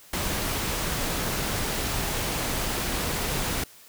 pink noise, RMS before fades -28 dBFS, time 0.13-3.64 s, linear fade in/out 5 ms, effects white hiss -51 dBFS RMS until 3.88 s

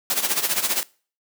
white noise with tremolo, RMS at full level -20 dBFS, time 0.1-0.83 s, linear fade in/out 0 ms, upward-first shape sine, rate 15 Hz, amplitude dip 75%, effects noise-tail reverb RT60 0.4 s tail -23 dB re dry + high-pass 200 Hz 12 dB/octave

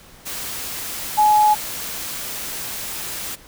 sine tone in noise, 846 Hz, G#5, 32 cents sharp, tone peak -11 dBFS, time 1.17-1.55 s, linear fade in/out 20 ms, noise white, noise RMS -29 dBFS, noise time 0.25-3.36 s, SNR +15 dB, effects pink hiss -46 dBFS RMS until 3.47 s

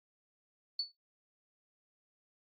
sine tone with exponential decay, 4458 Hz, C#8, 9 cents sharp, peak -28 dBFS, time 0.79-0.92 s, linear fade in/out 5 ms, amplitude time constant 28 ms, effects noise-tail reverb RT60 0.2 s tail -20 dB re dry + AAC 48 kbps

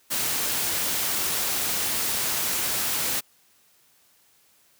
white noise, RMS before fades -26 dBFS, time 0.1-3.21 s, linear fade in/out 20 ms, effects white hiss -61 dBFS RMS until 4.79 s + high-pass 60 Hz 12 dB/octave

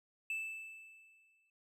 triangle tone with exponential decay, 2637 Hz, E7, in tune, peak -33 dBFS, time 0.3-1.5 s, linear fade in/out 2 ms, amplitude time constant 260 ms, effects none

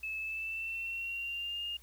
sine tone with pitch glide, 2607 to 2827 Hz, E7 to F7, -20 to +20 cents, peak -35 dBFS, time 0.03-1.77 s, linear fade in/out 5 ms, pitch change +140 cents, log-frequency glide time 0.17-1.64 s, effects added 60 Hz sine -58 dBFS peak until 1.82 s + white hiss -62 dBFS RMS until 1.82 s

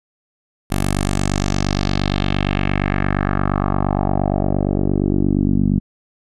10% pulse tone with low-pass filter sweep, 48.64 Hz, G1, 13 cents flat, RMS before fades -18 dBFS, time 0.7-5.8 s, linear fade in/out 20 ms, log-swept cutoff 12000 to 210 Hz, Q 2.4, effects none

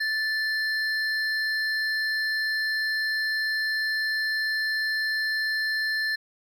triangle tone pair together, 1757 / 4179 Hz, A6 / C8, -3 / -3 cents, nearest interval octave + minor third, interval 1500 cents, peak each -23 / -31 dBFS, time 0-6.16 s, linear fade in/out 10 ms, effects none

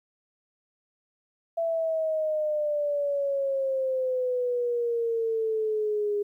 sine exponential sweep, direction down, 669 to 408.6 Hz, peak -24 dBFS, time 1.57-6.23 s, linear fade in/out 10 ms, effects 11-bit

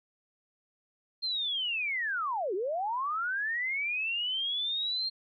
sine linear two-way sweep, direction down then up, 4228 to 347.3 to 4228 Hz, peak -29 dBFS, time 1.22-5.1 s, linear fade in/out 20 ms, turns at 2.54 s, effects none

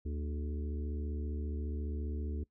harmonic tone with a mistuned harmonic, 74.8 Hz, D2, 32 cents sharp, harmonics 1 / 3 / 4 / 5 / 6, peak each -35 / -45 / -47 / -49 / -51 dBFS, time 0.05-2.44 s, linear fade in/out 10 ms, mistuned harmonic 6, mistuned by -54 cents, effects noise-tail reverb RT60 0.1 s tail -21 dB re dry

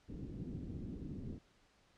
white low-pass noise, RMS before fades -45 dBFS, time 0.08-1.39 s, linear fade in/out 20 ms, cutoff 280 Hz, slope 24 dB/octave, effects pink hiss -70 dBFS RMS until 1.97 s + low-pass 6000 Hz 12 dB/octave

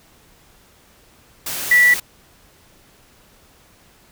sine tone in noise, 1957 Hz, B6, 16 cents flat, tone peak -9 dBFS, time 1.71-1.94 s, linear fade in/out 5 ms, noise white, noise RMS -26 dBFS, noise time 1.46-2 s, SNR +14 dB, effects pink hiss -52 dBFS RMS until 4.11 s

